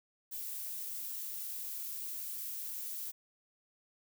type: noise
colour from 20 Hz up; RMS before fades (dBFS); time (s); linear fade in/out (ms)
violet; -41; 0.31-3.12; 20
effects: none